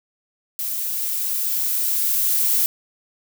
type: noise with level ramp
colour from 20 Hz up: violet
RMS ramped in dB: -26 to -18 dBFS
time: 0.59-2.66 s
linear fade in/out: 0 ms
effects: none